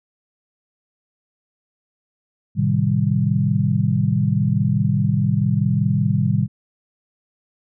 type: chord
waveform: sine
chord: A half-diminished seventh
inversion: none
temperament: equal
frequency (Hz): 110 / 130.81 / 155.56 / 196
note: A2 / C3 / Eb3 / G3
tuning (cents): 0 / 0 / 0 / 0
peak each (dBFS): -21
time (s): 2.55-6.48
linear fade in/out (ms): 50
effects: none